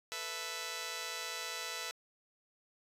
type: chord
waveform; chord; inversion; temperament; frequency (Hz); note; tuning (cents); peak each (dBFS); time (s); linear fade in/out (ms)
5% pulse; A suspended second; none; just; 440 / 495 / 660; A4 / B4 / E5; 0 / +4 / +2; -35 / -32 / -33; 0.12-1.91; 0
effects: resampled to 32000 Hz